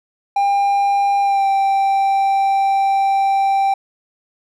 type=tone with pitch glide; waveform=triangle; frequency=800 to 784 Hz; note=G5 to G5; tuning=+35 to 0 cents; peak=-11 dBFS; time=0.36-3.74 s; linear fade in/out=5 ms; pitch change=-35 cents; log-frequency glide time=1.21-1.47 s; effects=none